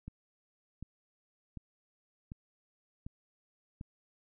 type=click train; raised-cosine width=5 ms; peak=-30 dBFS; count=6; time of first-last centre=0.08-3.811 s; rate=1.34 Hz; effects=none